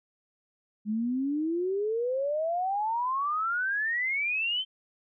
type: exponential sweep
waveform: sine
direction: up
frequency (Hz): 206.3 to 3136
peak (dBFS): -26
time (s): 0.85-4.65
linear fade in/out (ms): 50
effects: none